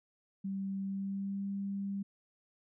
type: tone with pitch glide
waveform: sine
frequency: 194.6 to 198 Hz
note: G3 to G3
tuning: -12 to +18 cents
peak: -34 dBFS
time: 0.44-2.03 s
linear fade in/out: 10 ms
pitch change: +30 cents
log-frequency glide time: 0.82-1.45 s
effects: none